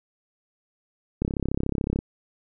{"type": "click train", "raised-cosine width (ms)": 3, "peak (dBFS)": -12, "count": 27, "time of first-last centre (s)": [1.22, 1.989], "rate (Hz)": 33.8, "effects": []}